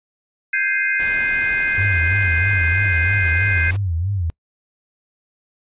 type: chord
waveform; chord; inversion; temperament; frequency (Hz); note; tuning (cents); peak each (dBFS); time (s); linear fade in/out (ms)
sine; Ab major seventh; third; equal; 1568 / 1661.2 / 2093 / 2489; G6 / Ab6 / C7 / Eb7; 0 / 0 / 0 / 0; -21 / -25 / -21 / -24; 0.53-3.71; 5
type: noise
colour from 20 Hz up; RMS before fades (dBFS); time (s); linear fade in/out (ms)
pink; -34; 0.99-3.77; 10
type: tone with vibrato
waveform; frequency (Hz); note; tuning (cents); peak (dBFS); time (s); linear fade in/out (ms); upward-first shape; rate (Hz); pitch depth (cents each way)
sine; 90.9; F#2; -30; -18; 1.78-4.3; 0; sine; 3.1; 190
effects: noise-tail reverb RT60 0.1 s tail -26 dB re dry + resampled to 8000 Hz